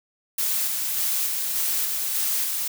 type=noise with tremolo; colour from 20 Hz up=blue; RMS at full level=-24 dBFS; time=0.38-2.68 s; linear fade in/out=5 ms; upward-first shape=square; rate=1.7 Hz; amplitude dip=25%; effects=none